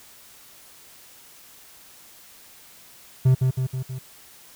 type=tone with echo; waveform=triangle; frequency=129.6 Hz; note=C3; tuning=16 cents flat; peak=-11 dBFS; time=3.25-3.35 s; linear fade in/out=10 ms; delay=160 ms; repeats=4; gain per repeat=-4 dB; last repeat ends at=3.99 s; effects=white hiss -49 dBFS RMS until 4.55 s